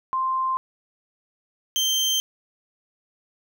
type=tone pair in turn; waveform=sine / 30% pulse; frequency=1046.5 / 3136 Hz; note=C6 / G7; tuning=0 / 0 cents; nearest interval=octave + perfect fifth; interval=1900 cents; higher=second; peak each=-21 / -17 dBFS; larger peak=second; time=0.13-0.57 / 1.76-2.2 s; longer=neither; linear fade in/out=0 ms; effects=none